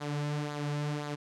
sawtooth tone with flanger, 147.2 Hz, D3, 4 cents sharp, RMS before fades -34 dBFS, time 0-1.16 s, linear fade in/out 20 ms, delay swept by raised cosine 0.35 to 4.25 ms, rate 1.9 Hz, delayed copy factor -0.55, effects low-pass 7000 Hz 12 dB/octave

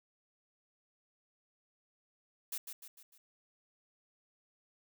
blue noise with echo, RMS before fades -39 dBFS, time 2.52-2.58 s, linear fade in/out 5 ms, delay 150 ms, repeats 4, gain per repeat -6 dB, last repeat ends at 3.18 s, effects none

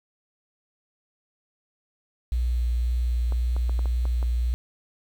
sine tone with vibrato, 60 Hz, B1, 49 cents flat, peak -21 dBFS, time 2.32-4.54 s, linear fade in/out 0 ms, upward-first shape sine, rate 1.9 Hz, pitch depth 14 cents each way
clicks, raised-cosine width 1 ms, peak -24 dBFS, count 7, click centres 3.323 / 3.565 / 3.695 / 3.792 / 3.857 / 4.054 / 4.228 s
effects 8-bit

